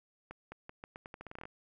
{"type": "accelerating click train", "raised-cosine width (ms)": 0.5, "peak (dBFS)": -30, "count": 15, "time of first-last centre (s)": [0.31, 1.454], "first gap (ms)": 210, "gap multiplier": 0.83, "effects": []}